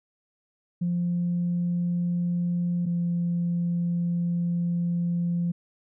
sine tone pair in turn, 174.61 / 172.7 Hz, F3 / F3, 0 / -19 cents, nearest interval unison, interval 19 cents, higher first, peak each -22 dBFS, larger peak neither, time 0.81-2.86 / 2.86-5.52 s, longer second, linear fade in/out 10 ms, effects tanh soft clip ceiling -19 dBFS

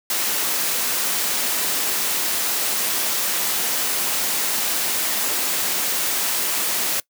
white noise, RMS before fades -22 dBFS, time 0.1-7 s, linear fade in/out 2 ms, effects noise-tail reverb RT60 0.1 s tail -22 dB re dry + high-pass 200 Hz 12 dB/octave

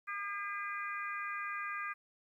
harmonic tone, 404 Hz, G#4, 48 cents flat, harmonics 3 / 4 / 5 / 6, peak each -40 / -42 / -44 / -46 dBFS, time 0.07-1.94 s, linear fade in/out 20 ms, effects 12-bit

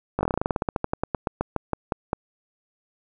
slowing click train, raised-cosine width 1 ms, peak -9 dBFS, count 25, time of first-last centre 0.19-2.131 s, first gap 19 ms, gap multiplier 1.11, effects none

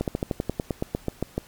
slowing click train, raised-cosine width 2 ms, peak -11 dBFS, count 14, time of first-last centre 0.01-1.38 s, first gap 68 ms, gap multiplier 1.07, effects pink hiss -51 dBFS RMS until 1.47 s + MP3 96 kbps

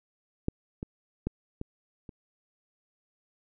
clicks, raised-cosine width 3 ms, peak -14 / -22 / -16 / -22 / -30 dBFS, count 5, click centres 0.484 / 0.829 / 1.27 / 1.614 / 2.092 s, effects none

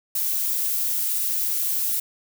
violet noise, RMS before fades -24 dBFS, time 0.15-2 s, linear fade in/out 5 ms, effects none

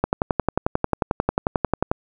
click train, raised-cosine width 1 ms, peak -4 dBFS, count 22, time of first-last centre 0.04-1.915 s, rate 11.2 Hz, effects none

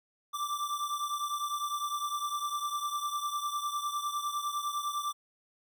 square beating tone pair, 1172 / 1181.9 Hz, D6 / D6, -4 / +11 cents, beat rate 9.9 Hz, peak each -34 / -38 dBFS, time 0.33-5.13 s, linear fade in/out 20 ms, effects none

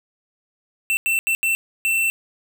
square tone bursts at uneven times, 2685 Hz, E7, 31 cents sharp, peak -18 dBFS, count 5, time 0.9-0.97 / 1.06-1.19 / 1.27-1.35 / 1.43-1.55 / 1.85-2.1 s, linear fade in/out 0 ms, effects none

